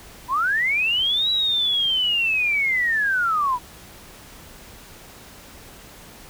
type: linear two-way sweep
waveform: sine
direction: up then down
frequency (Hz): 950 to 3927 to 950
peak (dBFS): -18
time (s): 0.28-3.59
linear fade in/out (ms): 50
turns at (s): 1.3
effects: pink hiss -44 dBFS RMS until 6.29 s